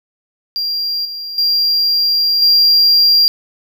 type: tone with level steps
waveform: triangle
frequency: 4766 Hz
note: D8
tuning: 25 cents sharp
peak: -15 / -22 / -10 / -6 dBFS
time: 0.56-3.28 s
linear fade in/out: 0 ms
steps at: 1.05 / 1.38 / 2.42 s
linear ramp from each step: 2 ms
effects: none